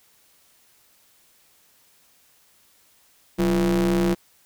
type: ring-modulated tone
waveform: square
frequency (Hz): 78.3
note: D#2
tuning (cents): +11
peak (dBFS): -16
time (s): 3.38-4.15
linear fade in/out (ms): 20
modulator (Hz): 266
effects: white hiss -59 dBFS RMS until 4.45 s